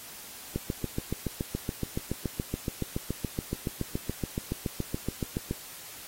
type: click train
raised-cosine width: 3 ms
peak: -16 dBFS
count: 36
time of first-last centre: 0.56-5.51 s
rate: 7.07 Hz
effects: white hiss -45 dBFS RMS until 6.07 s + AAC 48 kbps